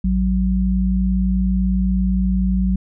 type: tone pair together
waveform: sine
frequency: 55.77 / 187.6 Hz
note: A1 / F#3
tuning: +24 / +24 cents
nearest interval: octave + major sixth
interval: 2100 cents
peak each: -18 / -17 dBFS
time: 0.04-2.76 s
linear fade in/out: 5 ms
effects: none